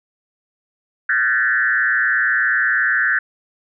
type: tone with frequency modulation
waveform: sine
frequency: 1643 Hz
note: G#6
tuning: 19 cents flat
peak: -14 dBFS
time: 1.09-3.19 s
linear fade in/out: 5 ms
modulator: 120 Hz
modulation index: 1.7
effects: none